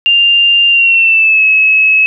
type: tone with pitch glide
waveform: sine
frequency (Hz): 2794 to 2577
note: F7 to E7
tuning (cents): 0 to -40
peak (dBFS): -5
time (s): 0.06-2.06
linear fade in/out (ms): 0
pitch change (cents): -140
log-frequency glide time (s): 0.69-1.44
effects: none